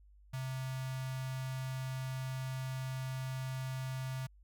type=tone with notch filter; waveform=square; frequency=130.9 Hz; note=C3; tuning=1 cent sharp; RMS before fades=-39 dBFS; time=0.33-4.27 s; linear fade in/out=10 ms; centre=390 Hz; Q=0.8; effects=added 50 Hz sine -58 dBFS peak until 4.43 s